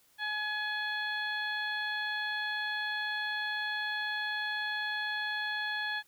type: harmonic tone with a mistuned harmonic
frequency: 846 Hz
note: G#5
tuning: 32 cents sharp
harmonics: 1 / 2 / 3 / 4 / 5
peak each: -40 / -33 / -46 / -40 / -45 dBFS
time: 0.18-6.03 s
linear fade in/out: 50 ms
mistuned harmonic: 3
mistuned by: -17 cents
effects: white hiss -66 dBFS RMS until 6.07 s